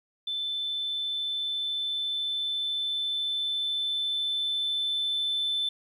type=tone with level ramp; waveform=sine; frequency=3526 Hz; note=A7; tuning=3 cents sharp; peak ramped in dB=-28 to -24 dBFS; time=0.27-5.69 s; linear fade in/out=5 ms; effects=tanh soft clip ceiling -22 dBFS + 11-bit